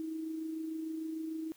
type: tone with amplitude modulation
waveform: sine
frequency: 319.2 Hz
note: D#4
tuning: 44 cents sharp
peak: -34 dBFS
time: 0-1.52 s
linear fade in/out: 0 ms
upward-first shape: sine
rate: 26.7 Hz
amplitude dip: 40%
effects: white hiss -63 dBFS RMS until 1.56 s